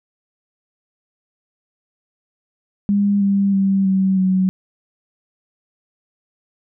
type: tone with pitch steps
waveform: sine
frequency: 202.1 / 198.28 / 194.54 / 190.87 / 187.26 Hz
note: G#3 / G3 / G3 / G3 / F#3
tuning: -47 / +20 / -13 / -46 / +21 cents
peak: -13 dBFS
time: 2.89-4.49 s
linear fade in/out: 0 ms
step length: 320 ms
effects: none